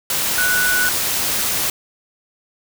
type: tone in noise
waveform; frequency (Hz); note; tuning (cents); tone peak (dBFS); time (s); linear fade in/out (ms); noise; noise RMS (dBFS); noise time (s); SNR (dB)
sine; 1479; F#6; -1; -16; 0.38-0.89; 2; white; -20; 0.1-1.7; +1
effects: none